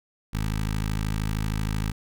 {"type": "tone with notch filter", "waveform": "15% pulse", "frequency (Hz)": 53, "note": "G#1", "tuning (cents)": 36, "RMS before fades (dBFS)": -27, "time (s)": [0.33, 1.92], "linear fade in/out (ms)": 10, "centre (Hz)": 570, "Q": 0.97, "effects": []}